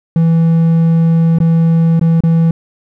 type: tone with dropouts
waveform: triangle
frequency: 164.81 Hz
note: E3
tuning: in tune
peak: -5 dBFS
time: 0.16-2.51 s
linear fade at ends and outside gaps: 2 ms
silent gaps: 1.386-1.402 / 1.995-2.012 / 2.206-2.236 s
effects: none